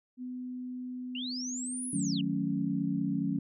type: tone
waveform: sine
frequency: 251.1 Hz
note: B3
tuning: 29 cents sharp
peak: -36 dBFS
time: 0.17-1.94 s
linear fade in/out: 50 ms
type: linear two-way sweep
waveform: sine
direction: up then down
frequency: 2700 to 10548 to 2700 Hz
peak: -36 dBFS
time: 1.15-2.21 s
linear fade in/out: 2 ms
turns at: 1.9 s
type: chord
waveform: sine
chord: D# half-diminished seventh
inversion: none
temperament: equal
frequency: 155.56 / 185 / 220 / 277.2 Hz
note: D#3 / F#3 / A3 / C#4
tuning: 0 / 0 / 0 / 0 cents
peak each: -36 / -33 / -35 / -32 dBFS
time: 1.93-3.39 s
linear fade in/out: 5 ms
effects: none

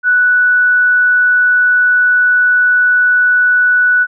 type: tone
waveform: sine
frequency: 1480 Hz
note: F#6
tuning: in tune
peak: -7 dBFS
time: 0.03-4.07 s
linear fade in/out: 50 ms
effects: none

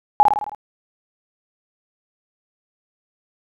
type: tone with echo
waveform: sine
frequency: 836 Hz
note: G#5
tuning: 11 cents sharp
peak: -6 dBFS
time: 0.2-0.23 s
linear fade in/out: 0 ms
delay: 53 ms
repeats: 6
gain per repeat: -4 dB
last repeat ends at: 0.548 s
effects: none

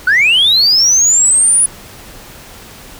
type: linear sweep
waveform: sine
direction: up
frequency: 1437 to 9950 Hz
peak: -5 dBFS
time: 0.07-1.66 s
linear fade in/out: 5 ms
effects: tanh soft clip ceiling -4 dBFS + pink hiss -35 dBFS RMS until 2.99 s

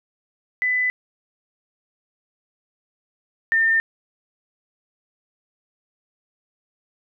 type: tone pair in turn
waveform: sine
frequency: 2000 / 1807.2 Hz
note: B6 / A6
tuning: +21 / +46 cents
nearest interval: major second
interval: 175 cents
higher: first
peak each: -18 / -15 dBFS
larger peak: second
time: 0.62-0.9 / 3.52-3.8 s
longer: neither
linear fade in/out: 0 ms
effects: none

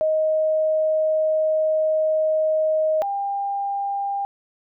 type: tone pair in turn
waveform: sine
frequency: 626 / 798.8 Hz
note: D#5 / G5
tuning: +10 / +32 cents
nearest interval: major third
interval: 422 cents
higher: second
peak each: -17 / -22 dBFS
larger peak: first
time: 0.01-3.02 / 3.02-4.25 s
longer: first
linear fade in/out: 0 ms
effects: none

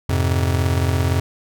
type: chord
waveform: square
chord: F minor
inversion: none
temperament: just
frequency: 87.31 / 104.77 / 130.96 Hz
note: F2 / Ab2 / C3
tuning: 0 / +16 / +2 cents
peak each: -19 / -25 / -23 dBFS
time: 0.09-1.2 s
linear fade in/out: 5 ms
effects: none

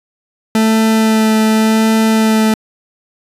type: tone with vibrato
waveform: 40% pulse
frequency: 220 Hz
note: A3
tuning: in tune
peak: -8 dBFS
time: 0.55-2.54 s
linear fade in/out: 2 ms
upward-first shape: sine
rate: 0.88 Hz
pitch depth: 11 cents each way
effects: resampled to 32000 Hz

